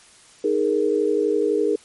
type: chord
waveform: sine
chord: D# suspended fourth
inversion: none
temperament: just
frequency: 311.1 / 414.8 / 466.7 Hz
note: D#4 / G#4 / A#4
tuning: 0 / -2 / +2 cents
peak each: -24 / -20 / -22 dBFS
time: 0.44-1.76 s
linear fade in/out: 5 ms
effects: white hiss -50 dBFS RMS until 1.84 s + MP3 48 kbps